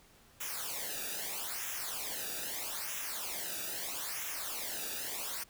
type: noise with flanger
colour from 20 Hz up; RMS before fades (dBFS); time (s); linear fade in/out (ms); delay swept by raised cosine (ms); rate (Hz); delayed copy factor
white; -39; 0.4-5.44; 10; 0.22 to 0.96; 0.78; -0.8
effects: pink hiss -62 dBFS RMS until 5.49 s